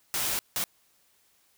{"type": "noise bursts at uneven times", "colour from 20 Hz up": "white", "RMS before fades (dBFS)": -29, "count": 2, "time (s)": [[0.14, 0.39], [0.56, 0.64]], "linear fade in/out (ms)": 0, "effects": ["white hiss -66 dBFS RMS until 1.57 s"]}